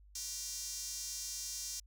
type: tone with high-pass filter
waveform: square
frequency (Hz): 214.5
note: A3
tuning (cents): -44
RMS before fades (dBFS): -42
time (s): 0.15-1.8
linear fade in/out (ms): 5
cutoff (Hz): 5900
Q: 3.2
effects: added 50 Hz sine -57 dBFS peak until 1.86 s